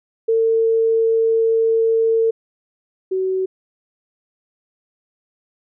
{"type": "tone pair in turn", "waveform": "sine", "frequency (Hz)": [451.3, 376.6], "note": ["A4", "F#4"], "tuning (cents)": [44, 31], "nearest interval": "minor third", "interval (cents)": 313, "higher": "first", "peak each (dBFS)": [-13, -17], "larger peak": "first", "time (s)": [[0.28, 2.31], [3.11, 3.46]], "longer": "first", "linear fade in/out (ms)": 10, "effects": []}